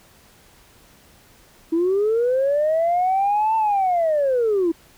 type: linear two-way sweep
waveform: sine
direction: up then down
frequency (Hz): 320.2 to 896 to 320.2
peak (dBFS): -15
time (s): 1.72-4.72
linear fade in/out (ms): 10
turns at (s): 3.56
effects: tanh soft clip ceiling -13 dBFS + pink hiss -52 dBFS RMS until 4.97 s